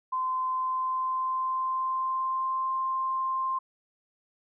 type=tone with pitch glide; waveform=sine; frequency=1032 to 1051.3 Hz; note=C6 to C6; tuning=-24 to +8 cents; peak=-26 dBFS; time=0.12-3.59 s; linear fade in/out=10 ms; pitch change=+32 cents; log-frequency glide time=0.46-2.74 s; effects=none